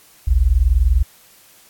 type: tone pair together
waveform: sine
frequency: 49.27 / 69.3 Hz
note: G1 / C#2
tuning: +10 / 0 cents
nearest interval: tritone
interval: 590 cents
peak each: -14 dBFS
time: 0.27-1.03 s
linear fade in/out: 10 ms
effects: white hiss -49 dBFS RMS until 1.69 s + AAC 64 kbps